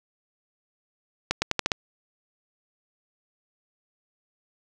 accelerating click train, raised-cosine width 0.2 ms, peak -5 dBFS, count 6, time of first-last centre 1.31-1.718 s, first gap 110 ms, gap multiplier 0.85, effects none

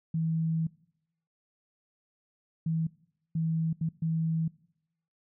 sine tone bursts at uneven times, 162 Hz, E3, 30 cents flat, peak -26 dBFS, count 5, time 0.14-0.67 / 2.66-2.87 / 3.35-3.73 / 3.81-3.89 / 4.02-4.48 s, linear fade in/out 5 ms, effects noise-tail reverb RT60 0.8 s tail -22 dB re dry

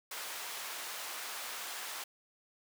pink high-pass noise, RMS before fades -42 dBFS, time 0.11-2.04 s, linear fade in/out 5 ms, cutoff 900 Hz, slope 12 dB/octave, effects none

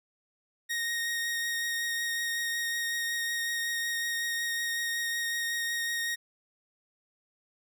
sawtooth tone with vibrato, 1864.7 Hz, A#6, in tune, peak -26 dBFS, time 0.69-6.16 s, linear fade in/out 20 ms, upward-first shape triangle, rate 5.4 Hz, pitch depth 13 cents each way, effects none

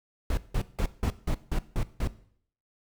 brown noise bursts, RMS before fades -26 dBFS, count 8, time 0.3-2.074 s, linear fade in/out 2 ms, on 73 ms, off 170 ms, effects noise-tail reverb RT60 0.6 s tail -17 dB re dry

